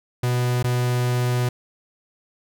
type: tone with dropouts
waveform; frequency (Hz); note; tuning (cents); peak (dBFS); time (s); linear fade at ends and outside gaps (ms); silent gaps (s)
45% pulse; 123.47; B2; 0; -19; 0.23-1.49; 5; 0.628-0.642
effects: none